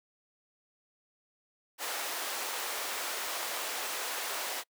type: high-pass noise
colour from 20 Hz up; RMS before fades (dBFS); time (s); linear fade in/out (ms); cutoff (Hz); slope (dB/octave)
pink; -36; 1.78-4.64; 50; 580; 12
effects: noise-tail reverb RT60 0.1 s tail -26 dB re dry + high-pass 300 Hz 12 dB/octave